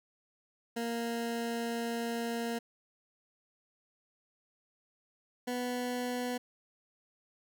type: tone pair in turn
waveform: 20% pulse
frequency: 233.1 / 247 Hz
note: A#3 / B3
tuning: 0 / 0 cents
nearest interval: minor second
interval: 100 cents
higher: second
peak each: -28 dBFS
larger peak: neither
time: 0.76-2.59 / 5.47-6.38 s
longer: first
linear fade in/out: 10 ms
effects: none